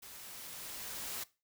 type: noise with level ramp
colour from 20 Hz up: white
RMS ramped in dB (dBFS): -51 to -40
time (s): 0.02-1.24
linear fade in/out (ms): 10
effects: noise-tail reverb RT60 0.3 s tail -20 dB re dry